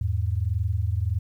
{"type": "tone pair together", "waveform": "sine", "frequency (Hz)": [82.9, 104.45], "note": ["E2", "G#2"], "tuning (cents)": [10, 10], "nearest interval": "major third", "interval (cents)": 400, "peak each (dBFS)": -25, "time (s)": [0.01, 1.19], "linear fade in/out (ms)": 5, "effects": ["10-bit"]}